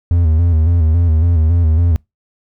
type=tone with vibrato; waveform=triangle; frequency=82.4 Hz; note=E2; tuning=in tune; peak=-7 dBFS; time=0.11-1.96 s; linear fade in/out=0 ms; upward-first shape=square; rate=3.6 Hz; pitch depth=73 cents each way; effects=noise-tail reverb RT60 0.2 s tail -26 dB re dry